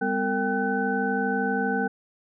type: tone cluster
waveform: sine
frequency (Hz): 200.2 / 252.7 / 455 / 786 / 1507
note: G3 / B3 / A#4 / G5 / F#6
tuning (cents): +37 / +40 / -42 / +4 / +31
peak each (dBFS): -29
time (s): 0.01-1.88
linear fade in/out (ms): 10
effects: none